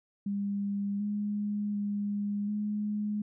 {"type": "tone with pitch steps", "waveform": "sine", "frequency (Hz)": [201, 206.8, 204.3, 209.1], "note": ["G3", "G#3", "G#3", "G#3"], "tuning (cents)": [44, -7, -28, 12], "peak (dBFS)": -29, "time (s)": [0.26, 3.22], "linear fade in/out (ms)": 5, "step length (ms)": 740, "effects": []}